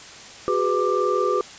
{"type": "tone cluster", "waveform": "sine", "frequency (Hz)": [370.6, 411.6, 497.1, 1183], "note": ["F#4", "G#4", "B4", "D6"], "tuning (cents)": [3, -16, 11, 12], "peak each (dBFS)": -24, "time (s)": [0.48, 1.41], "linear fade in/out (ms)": 0, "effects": ["white hiss -41 dBFS RMS until 1.58 s", "resampled to 16000 Hz"]}